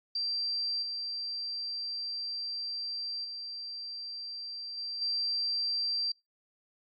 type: tone with level steps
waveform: sine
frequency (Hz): 4707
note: D8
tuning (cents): +3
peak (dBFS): -29 / -33 / -37 / -34 / -28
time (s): 0.15-6.12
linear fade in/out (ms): 5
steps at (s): 0.82 / 3.24 / 4.77 / 5.01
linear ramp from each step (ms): 10
effects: noise-tail reverb RT60 0.2 s tail -24 dB re dry + MP3 48 kbps